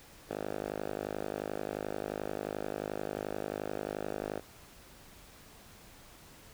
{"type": "tone with band-pass filter", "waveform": "5% pulse", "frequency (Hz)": 51.4, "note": "G#1", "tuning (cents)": -17, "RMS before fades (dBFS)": -38, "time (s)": [0.29, 4.4], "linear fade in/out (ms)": 10, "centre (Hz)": 610, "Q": 0.93, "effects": ["pink hiss -55 dBFS RMS until 6.53 s"]}